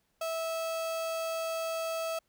35% pulse tone, 653 Hz, E5, 17 cents flat, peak -30 dBFS, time 0.21-2.19 s, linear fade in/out 5 ms, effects pink hiss -75 dBFS RMS until 2.28 s

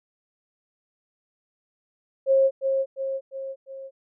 sine tone with echo, 538 Hz, C5, 48 cents sharp, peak -15 dBFS, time 2.26-2.51 s, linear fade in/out 50 ms, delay 350 ms, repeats 4, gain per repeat -5 dB, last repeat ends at 3.91 s, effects none

